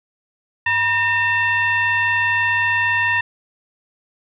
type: tone with frequency modulation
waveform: sine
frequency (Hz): 1826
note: A#6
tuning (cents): -36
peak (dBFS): -15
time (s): 0.66-3.21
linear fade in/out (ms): 5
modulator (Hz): 863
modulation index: 0.91
effects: none